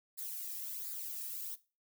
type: noise with flanger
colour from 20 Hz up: violet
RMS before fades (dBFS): -42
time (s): 0.17-1.56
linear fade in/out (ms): 20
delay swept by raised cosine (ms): 0.33 to 1.43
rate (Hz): 1.4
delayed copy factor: -0.6
effects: noise-tail reverb RT60 0.3 s tail -17 dB re dry